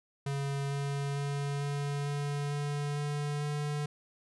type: tone with pitch steps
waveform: square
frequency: 139.7 / 140.75 / 141.81 / 142.88 / 143.96 / 145.04 / 146.14 / 147.24 Hz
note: C#3 / C#3 / C#3 / D3 / D3 / D3 / D3 / D3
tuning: +14 / +27 / +40 / -47 / -34 / -21 / -8 / +5 cents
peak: -32 dBFS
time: 0.26-3.86 s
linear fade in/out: 5 ms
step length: 450 ms
effects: resampled to 24000 Hz